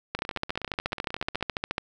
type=two click trains; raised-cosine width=0.3 ms; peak=-20 / -11 dBFS; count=21 / 24; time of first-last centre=0.19-1.41 / 0.15-1.781 s; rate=16.4 / 14.1 Hz; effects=none